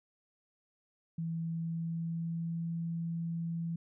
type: tone with pitch glide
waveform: sine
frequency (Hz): 164.81 to 167.01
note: E3 to E3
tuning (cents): 0 to +23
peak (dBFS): -33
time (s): 1.18-3.76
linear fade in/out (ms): 5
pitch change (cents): +23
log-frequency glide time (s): 1.4-2.68
effects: none